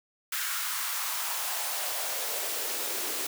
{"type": "noise with high-pass filter sweep", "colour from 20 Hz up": "white", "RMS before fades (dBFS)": -32, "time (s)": [0.32, 3.27], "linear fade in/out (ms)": 5, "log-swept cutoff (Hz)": [1500, 320], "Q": 2.3, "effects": []}